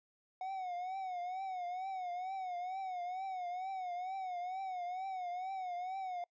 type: tone with vibrato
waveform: triangle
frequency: 738 Hz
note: F#5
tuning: 5 cents flat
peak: -36 dBFS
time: 0.41-6.24 s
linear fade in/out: 2 ms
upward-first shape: triangle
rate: 2.2 Hz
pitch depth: 98 cents each way
effects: noise-tail reverb RT60 0.1 s tail -25 dB re dry + resampled to 16000 Hz